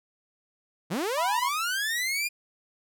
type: linear sweep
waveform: sawtooth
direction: up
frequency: 140 to 2449 Hz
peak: -23 dBFS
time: 0.9-2.29 s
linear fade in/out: 20 ms
type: tone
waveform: triangle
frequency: 983 Hz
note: B5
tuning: 8 cents flat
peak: -24 dBFS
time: 1.17-1.49 s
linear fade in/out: 10 ms
effects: none